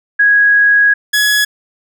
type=tone pair in turn; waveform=sine / sawtooth; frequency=1657 / 1685 Hz; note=G#6 / G#6; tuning=-4 / +25 cents; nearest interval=unison; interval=29 cents; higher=second; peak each=-6 dBFS; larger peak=neither; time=0.19-0.94 / 1.13-1.45 s; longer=first; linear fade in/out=10 ms; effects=none